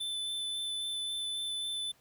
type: tone with vibrato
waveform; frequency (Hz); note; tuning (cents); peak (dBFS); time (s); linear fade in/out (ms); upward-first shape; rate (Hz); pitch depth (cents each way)
square; 3520; A7; 0; -34; 0-1.92; 10; sine; 3.7; 9
effects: pink hiss -66 dBFS RMS until 2 s